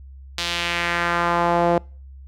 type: tone with band-pass filter sweep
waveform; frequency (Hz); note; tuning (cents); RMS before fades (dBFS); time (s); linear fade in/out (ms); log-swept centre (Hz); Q
sawtooth; 172.2; F3; -24; -21; 0.38-1.78; 2; 4000 to 580; 1.7
effects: noise-tail reverb RT60 0.4 s tail -26 dB re dry + added 67 Hz sine -38 dBFS peak until 2.27 s